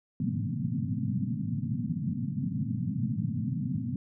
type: band-pass noise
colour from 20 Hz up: pink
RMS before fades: -31 dBFS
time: 0.2-3.96 s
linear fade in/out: 2 ms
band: 100 to 260 Hz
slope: 96 dB/octave
effects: none